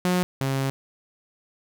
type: tone pair in turn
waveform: sawtooth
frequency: 180.5 / 135.22 Hz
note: F#3 / C#3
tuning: -43 / -43 cents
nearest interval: perfect fourth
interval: 500 cents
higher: first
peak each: -16 / -19 dBFS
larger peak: first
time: 0.05-0.23 / 0.41-0.7 s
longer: second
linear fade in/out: 0 ms
effects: none